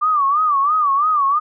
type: tone with vibrato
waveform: sine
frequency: 1174.7 Hz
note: D6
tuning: in tune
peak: -13 dBFS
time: 0.01-1.4 s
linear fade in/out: 20 ms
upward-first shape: sine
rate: 3 Hz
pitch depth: 130 cents each way
effects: none